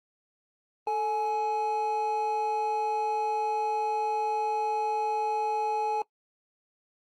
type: tone pair together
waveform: triangle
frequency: 440 / 842.2 Hz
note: A4 / G#5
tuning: 0 / +24 cents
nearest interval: major seventh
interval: 1124 cents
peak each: -30 / -25 dBFS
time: 0.87-6.02 s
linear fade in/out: 2 ms
effects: noise-tail reverb RT60 0.1 s tail -21 dB re dry + Opus 24 kbps